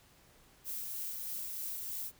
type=noise with tremolo; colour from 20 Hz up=violet; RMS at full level=-39 dBFS; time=0.64-2.12 s; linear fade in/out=50 ms; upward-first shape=sine; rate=3.2 Hz; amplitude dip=25%; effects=pink hiss -63 dBFS RMS until 2.19 s